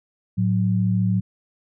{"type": "tone pair together", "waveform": "sine", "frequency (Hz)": [110, 183.88], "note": ["A2", "F#3"], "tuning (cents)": [0, -10], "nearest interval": "major sixth", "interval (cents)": 890, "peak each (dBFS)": -20, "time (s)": [0.37, 1.21], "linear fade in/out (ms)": 20, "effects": []}